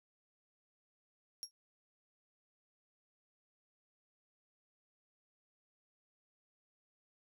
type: tone with exponential decay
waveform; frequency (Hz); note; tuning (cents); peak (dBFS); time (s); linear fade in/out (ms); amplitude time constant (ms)
35% pulse; 5588; F8; 0; -34; 1.43-1.51; 0; 16
effects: none